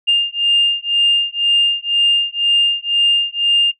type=beating tone pair; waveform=sine; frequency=2808 / 2810 Hz; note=F7 / F7; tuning=+9 / +10 cents; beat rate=2 Hz; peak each=-14 dBFS; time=0.07-3.72 s; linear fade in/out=20 ms; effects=noise-tail reverb RT60 0.1 s tail -19 dB re dry + tanh soft clip ceiling -4 dBFS